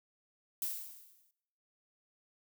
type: noise with exponential decay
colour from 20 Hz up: violet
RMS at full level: -34 dBFS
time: 0.62-1.31 s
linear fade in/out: 2 ms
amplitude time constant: 150 ms
effects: noise-tail reverb RT60 0.9 s tail -22 dB re dry